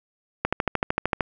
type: click train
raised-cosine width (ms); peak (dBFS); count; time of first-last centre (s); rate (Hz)
0.5; -6; 11; 0.45-1.208; 13.2
effects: none